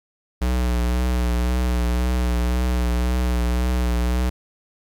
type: tone with vibrato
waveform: square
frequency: 61 Hz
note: B1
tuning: 21 cents flat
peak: -19 dBFS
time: 0.41-4.3 s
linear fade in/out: 10 ms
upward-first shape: triangle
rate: 1.9 Hz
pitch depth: 46 cents each way
effects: 10-bit